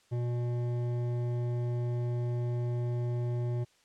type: tone with hard clipping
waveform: sine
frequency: 120.9 Hz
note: B2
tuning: 36 cents flat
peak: -31 dBFS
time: 0.11-3.65 s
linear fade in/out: 20 ms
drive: 11 dB
effects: white hiss -66 dBFS RMS until 3.84 s + low-pass 7000 Hz 12 dB/octave